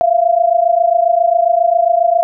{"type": "tone pair together", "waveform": "sine", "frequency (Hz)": [671.1, 698.5], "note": ["E5", "F5"], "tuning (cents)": [31, 0], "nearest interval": "minor second", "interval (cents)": 69, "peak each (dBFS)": -12, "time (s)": [0.01, 2.23], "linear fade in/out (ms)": 0, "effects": []}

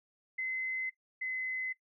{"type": "tone pair in turn", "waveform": "sine", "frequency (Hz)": [2050, 2037], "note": ["C7", "C7"], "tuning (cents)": [-36, -47], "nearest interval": "unison", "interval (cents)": 11, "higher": "first", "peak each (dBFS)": [-32, -33], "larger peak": "first", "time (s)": [[0.38, 0.9], [1.21, 1.73]], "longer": "neither", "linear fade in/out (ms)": 10, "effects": ["noise-tail reverb RT60 0.1 s tail -18 dB re dry"]}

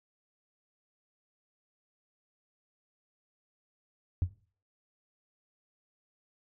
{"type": "tone with exponential decay", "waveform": "sine", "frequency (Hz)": 89.8, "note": "F2", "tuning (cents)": 49, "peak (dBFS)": -19, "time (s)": [4.22, 4.32], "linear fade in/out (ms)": 0, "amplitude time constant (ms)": 21, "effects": ["noise-tail reverb RT60 0.4 s tail -17 dB re dry", "tanh soft clip ceiling -21 dBFS"]}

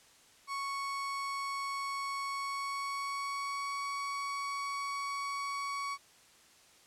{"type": "tone with pitch glide", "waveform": "35% pulse", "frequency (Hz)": [1108.7, 1121.6], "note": ["C#6", "C#6"], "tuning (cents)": [0, 20], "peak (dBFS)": -33, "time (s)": [0.47, 5.98], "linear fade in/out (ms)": 50, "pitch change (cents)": 20, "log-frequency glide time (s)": [2.31, 3.83], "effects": ["white hiss -61 dBFS RMS until 6.86 s", "low-pass 9000 Hz 12 dB/octave"]}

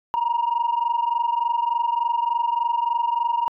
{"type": "tone pair together", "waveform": "sine", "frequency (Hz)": [932.3, 955.7], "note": ["A#5", "A#5"], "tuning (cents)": [0, 43], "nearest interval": "unison", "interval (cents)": 43, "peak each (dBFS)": -21, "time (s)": [0.14, 3.48], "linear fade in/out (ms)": 0, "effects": ["tanh soft clip ceiling -15 dBFS"]}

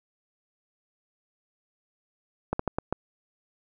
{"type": "slowing click train", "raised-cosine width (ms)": 1, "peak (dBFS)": -12, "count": 5, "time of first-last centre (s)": [2.53, 2.926], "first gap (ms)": 64, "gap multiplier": 1.3, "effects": []}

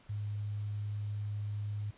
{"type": "tone with quantisation", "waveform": "sine", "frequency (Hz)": 103.83, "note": "G#2", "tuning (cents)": 0, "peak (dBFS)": -34, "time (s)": [0.09, 1.91], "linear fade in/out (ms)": 10, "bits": 10, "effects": ["pink hiss -62 dBFS RMS until 1.97 s", "resampled to 8000 Hz"]}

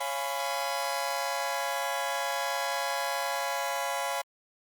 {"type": "chord", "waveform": "sawtooth", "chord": "C# dominant seventh", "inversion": "none", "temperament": "just", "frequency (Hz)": [554.4, 693, 831.5, 997.9], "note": ["C#5", "E#5", "G#5", "B5"], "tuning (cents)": [0, -14, 2, 18], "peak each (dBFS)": -31, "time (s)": [0, 4.22], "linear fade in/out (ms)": 10, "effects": ["Opus 24 kbps"]}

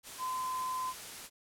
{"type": "tone in noise", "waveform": "sine", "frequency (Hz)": 1025, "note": "C6", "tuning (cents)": -36, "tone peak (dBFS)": -33, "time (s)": [0.18, 0.94], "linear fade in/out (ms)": 50, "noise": "white", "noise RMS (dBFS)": -45, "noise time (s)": [0.03, 1.3], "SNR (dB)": 9, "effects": ["low-pass 12000 Hz 12 dB/octave"]}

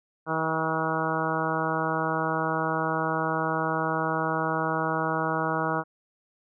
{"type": "harmonic tone", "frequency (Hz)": 160, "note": "D#3", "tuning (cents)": 49, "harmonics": [1, 2, 3, 4, 5, 6, 7, 8, 9], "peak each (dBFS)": [-33, -33, -33, -33, -33, -33, -33, -33, -33], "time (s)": [0.26, 5.84], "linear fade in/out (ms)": 50, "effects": []}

